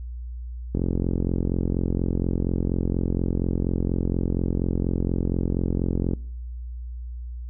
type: click train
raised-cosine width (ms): 3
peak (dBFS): -11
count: 239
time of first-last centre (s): 0.75-6.135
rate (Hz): 44.2
effects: noise-tail reverb RT60 0.7 s tail -26 dB re dry + added 60 Hz sine -31 dBFS peak until 7.49 s